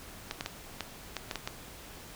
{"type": "clicks", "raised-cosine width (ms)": 0.2, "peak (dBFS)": -16, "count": 8, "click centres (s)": [0.311, 0.409, 0.461, 0.807, 1.167, 1.312, 1.357, 1.475], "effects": ["pink hiss -48 dBFS RMS until 2.15 s"]}